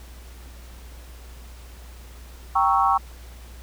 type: chord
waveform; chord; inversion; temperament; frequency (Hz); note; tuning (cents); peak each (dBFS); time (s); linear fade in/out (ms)
sine; G diminished seventh; none; equal; 784 / 932.3 / 1108.7 / 1318.5; G5 / Bb5 / Db6 / Fb6; 0 / 0 / 0 / 0; -21 / -24 / -20 / -25; 2.55-2.98; 10
effects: added 60 Hz sine -40 dBFS peak until 3.62 s + pink hiss -49 dBFS RMS until 3.62 s